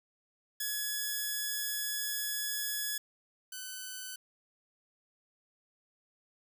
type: tone pair in turn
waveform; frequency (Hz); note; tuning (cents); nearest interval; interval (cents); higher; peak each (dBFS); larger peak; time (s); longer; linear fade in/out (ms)
5% pulse; 1694 / 1509.2; G#6 / F#6; +34 / +34; major second; 200; first; -22 / -29; first; 0.6-2.98 / 3.52-4.16; first; 5
effects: none